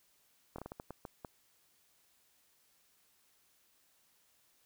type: slowing click train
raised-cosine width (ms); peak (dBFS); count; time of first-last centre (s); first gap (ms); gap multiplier
1; -29; 9; 0.56-1.248; 24; 1.35
effects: white hiss -71 dBFS RMS until 4.65 s